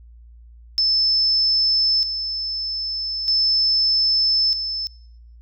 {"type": "tone with tremolo", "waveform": "sine", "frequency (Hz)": 5260, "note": "E8", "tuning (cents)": -5, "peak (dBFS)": -15, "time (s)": [0.78, 4.87], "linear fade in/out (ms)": 0, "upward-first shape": "square", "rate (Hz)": 0.4, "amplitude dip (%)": 60, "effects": ["noise-tail reverb RT60 0.9 s tail -26 dB re dry", "added 58 Hz sine -42 dBFS peak until 5.41 s"]}